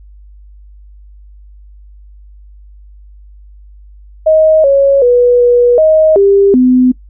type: tone with pitch steps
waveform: sine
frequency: 629 / 553 / 488.3 / 484.7 / 628 / 397.3 / 253.1 Hz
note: D#5 / C#5 / B4 / B4 / D#5 / G4 / B3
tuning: +19 / -4 / -20 / -32 / +16 / +23 / +43 cents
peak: -4 dBFS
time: 4.26-6.92 s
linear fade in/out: 10 ms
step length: 380 ms
effects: noise-tail reverb RT60 0.1 s tail -21 dB re dry + added 50 Hz sine -34 dBFS peak until 7.09 s